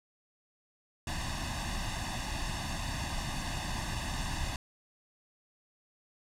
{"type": "noise with comb filter", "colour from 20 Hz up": "pink", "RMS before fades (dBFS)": -35, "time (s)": [1.07, 4.56], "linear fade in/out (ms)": 2, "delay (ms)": 1.1, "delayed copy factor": 0.95, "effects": ["low-pass 8000 Hz 12 dB/octave"]}